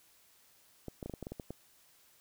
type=clicks; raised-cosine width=2 ms; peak=-27 dBFS; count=10; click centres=0.883 / 1.028 / 1.06 / 1.097 / 1.138 / 1.227 / 1.269 / 1.32 / 1.398 / 1.506 s; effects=white hiss -65 dBFS RMS until 2.2 s